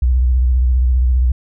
sine tone with vibrato, 62.6 Hz, B1, 24 cents sharp, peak -10 dBFS, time 0.02-1.32 s, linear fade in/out 5 ms, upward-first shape square, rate 15 Hz, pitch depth 72 cents each way, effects none

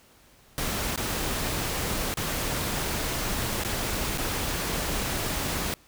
pink noise with dropouts, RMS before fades -29 dBFS, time 0.58-5.74 s, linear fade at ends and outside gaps 0 ms, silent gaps 0.96-0.976 / 2.14-2.172 / 3.636-3.648 / 4.175-4.182 s, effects pink hiss -57 dBFS RMS until 5.87 s

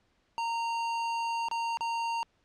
square tone with dropouts, 924 Hz, A#5, 16 cents flat, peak -30 dBFS, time 0.38-2.23 s, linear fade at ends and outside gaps 0 ms, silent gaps 1.485-1.513 / 1.772-1.808 s, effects pink hiss -71 dBFS RMS until 2.44 s + low-pass 5000 Hz 12 dB/octave

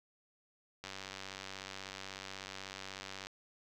click train, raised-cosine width 0.2 ms, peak -26 dBFS, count 235, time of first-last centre 0.84-3.27 s, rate 96.3 Hz, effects none

